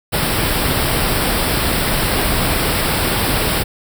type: band-stop noise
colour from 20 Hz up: pink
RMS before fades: -17 dBFS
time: 0.12-3.64 s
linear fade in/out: 20 ms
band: 5400 to 7900 Hz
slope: 96 dB/octave
effects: none